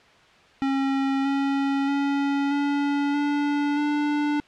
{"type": "tone with pitch steps", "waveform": "square", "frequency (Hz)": [271.5, 275.9, 280.4, 285, 289.6, 294.4], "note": ["C#4", "C#4", "C#4", "C#4", "D4", "D4"], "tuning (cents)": [-36, -8, 20, 48, -24, 4], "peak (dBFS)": -22, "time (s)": [0.62, 4.4], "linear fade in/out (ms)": 0, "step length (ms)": 630, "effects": ["white hiss -53 dBFS RMS until 4.47 s", "low-pass 3000 Hz 12 dB/octave"]}